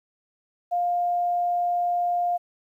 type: tone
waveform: sine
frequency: 704 Hz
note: F5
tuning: 14 cents sharp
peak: -21 dBFS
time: 0.71-2.38 s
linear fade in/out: 20 ms
effects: 10-bit